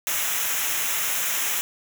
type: noise with comb filter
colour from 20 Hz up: white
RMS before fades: -25 dBFS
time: 0.07-1.61 s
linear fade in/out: 0 ms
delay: 0.22 ms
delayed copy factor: -0.7
effects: none